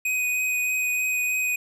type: tone with vibrato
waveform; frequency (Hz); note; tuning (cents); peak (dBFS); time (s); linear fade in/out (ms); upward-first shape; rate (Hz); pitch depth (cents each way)
square; 2500; D#7; +8; -23; 0.05-1.56; 5; triangle; 3.2; 12
effects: none